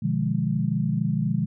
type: chord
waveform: sine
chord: B diminished seventh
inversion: none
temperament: equal with one note detuned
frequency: 123.47 / 150.53 / 174.61 / 207.7 Hz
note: B2 / D3 / F3 / Ab3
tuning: 0 / +43 / 0 / 0 cents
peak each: -28 / -26 / -27 / -27 dBFS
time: 0.02-1.46 s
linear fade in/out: 10 ms
effects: none